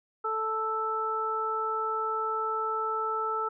harmonic tone, 440 Hz, A4, in tune, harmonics 1 / 2 / 3, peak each -34 / -35 / -29 dBFS, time 0.24-3.49 s, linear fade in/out 10 ms, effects none

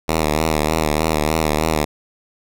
5% pulse tone with vibrato, 77.7 Hz, D#2, 2 cents flat, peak -5 dBFS, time 0.08-1.85 s, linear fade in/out 10 ms, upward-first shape sine, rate 3.3 Hz, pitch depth 62 cents each way, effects none

